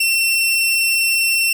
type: tone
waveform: sawtooth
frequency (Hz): 2705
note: E7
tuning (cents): +44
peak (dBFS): -11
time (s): 0-1.53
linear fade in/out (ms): 5
effects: none